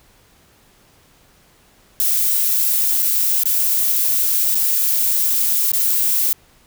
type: noise with dropouts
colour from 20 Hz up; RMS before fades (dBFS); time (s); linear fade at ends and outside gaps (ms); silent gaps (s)
violet; -17; 2-6.33; 0; 3.022-3.026 / 3.435-3.456 / 4.546-4.553 / 5.717-5.734
effects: pink hiss -53 dBFS RMS until 6.66 s